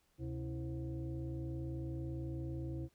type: tone with frequency modulation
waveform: sine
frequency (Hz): 129.4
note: C3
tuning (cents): -19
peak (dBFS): -38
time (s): 0.18-2.89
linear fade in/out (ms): 50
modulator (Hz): 201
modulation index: 1.2
effects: pink hiss -75 dBFS RMS until 2.94 s